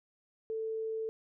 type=tone; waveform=sine; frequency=443.3 Hz; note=A4; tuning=13 cents sharp; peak=-33 dBFS; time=0.5-1.09 s; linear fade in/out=0 ms; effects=none